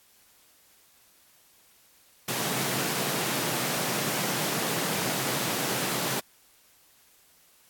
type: high-pass noise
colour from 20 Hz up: pink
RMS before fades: -29 dBFS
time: 2.28-6.2 s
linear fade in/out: 5 ms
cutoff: 120 Hz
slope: 96 dB/octave
effects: white hiss -60 dBFS RMS until 7.69 s + AAC 64 kbps